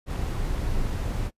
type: noise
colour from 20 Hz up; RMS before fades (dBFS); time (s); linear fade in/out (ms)
brown; -27; 0.06-1.31; 50
effects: noise-tail reverb RT60 0.1 s tail -22 dB re dry + resampled to 32000 Hz